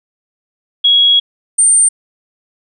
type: tone pair in turn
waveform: sine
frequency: 3322 / 8869 Hz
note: G#7 / C#9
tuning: 0 / 0 cents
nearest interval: octave + perfect fourth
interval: 1700 cents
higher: second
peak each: -6 dBFS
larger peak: neither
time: 0.84-1.2 / 1.58-1.89 s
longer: first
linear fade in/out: 10 ms
effects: none